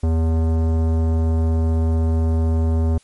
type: tone with tanh clipping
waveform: sine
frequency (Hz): 81.1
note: E2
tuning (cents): -28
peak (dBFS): -17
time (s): 0.03-2.98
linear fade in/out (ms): 5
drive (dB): 17
effects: white hiss -55 dBFS RMS until 3.03 s + MP3 48 kbps